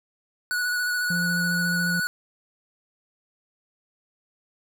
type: tone with vibrato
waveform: square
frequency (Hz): 1470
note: F#6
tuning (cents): -12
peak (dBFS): -24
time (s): 0.51-2.07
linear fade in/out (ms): 0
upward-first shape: square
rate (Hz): 14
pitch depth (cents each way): 16
type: tone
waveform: triangle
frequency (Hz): 174.61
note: F3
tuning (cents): 0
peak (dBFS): -24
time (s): 1.1-2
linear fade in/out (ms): 5
effects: none

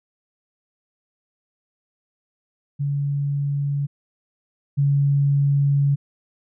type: tone pair in turn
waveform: sine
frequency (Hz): 142 / 141.1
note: C#3 / C#3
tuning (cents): +42 / +31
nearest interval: unison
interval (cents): 11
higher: first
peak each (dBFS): -20 / -15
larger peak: second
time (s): 2.79-3.87 / 4.77-5.96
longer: second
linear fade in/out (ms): 20
effects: none

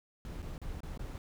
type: noise with dropouts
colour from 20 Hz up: brown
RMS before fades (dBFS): -41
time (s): 0.25-1.18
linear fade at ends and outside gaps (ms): 1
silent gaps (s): 0.421-0.426 / 0.58-0.616 / 0.805-0.832 / 0.976-0.993
effects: none

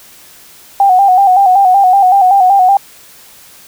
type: tone with vibrato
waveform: sine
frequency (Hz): 764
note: G5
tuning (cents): -45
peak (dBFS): -4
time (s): 0.8-2.77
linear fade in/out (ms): 2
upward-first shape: square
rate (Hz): 5.3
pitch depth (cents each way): 66
effects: white hiss -39 dBFS RMS until 3.67 s

